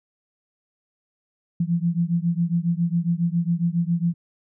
sine beating tone pair, 167.5 / 174.8 Hz, E3 / F3, +28 / +2 cents, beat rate 7.3 Hz, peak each -22 / -23 dBFS, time 1.6-4.14 s, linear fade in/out 5 ms, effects none

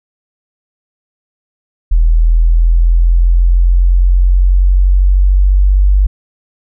sine linear sweep, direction up, 40.39 to 48.65 Hz, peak -5 dBFS, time 1.91-6.07 s, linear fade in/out 10 ms, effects none

